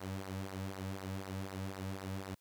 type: tone with flanger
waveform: sawtooth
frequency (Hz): 95.9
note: G2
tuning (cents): -37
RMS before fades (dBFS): -42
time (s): 0-2.35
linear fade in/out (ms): 10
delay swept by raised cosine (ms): 0.3 to 2.9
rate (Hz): 4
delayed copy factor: -0.75
effects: white hiss -75 dBFS RMS until 2.4 s